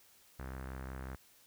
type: tone with low-pass filter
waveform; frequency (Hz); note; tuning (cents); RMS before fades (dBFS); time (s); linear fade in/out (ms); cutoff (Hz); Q
sawtooth; 65.4; C2; 0; -44; 0.39-1.16; 5; 1600; 2.3
effects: white hiss -64 dBFS RMS until 1.46 s